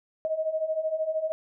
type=beating tone pair; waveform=sine; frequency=622.3 / 635.3 Hz; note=D#5 / D#5; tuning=0 / +36 cents; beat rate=13 Hz; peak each=-31 / -27 dBFS; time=0.25-1.32 s; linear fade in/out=0 ms; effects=none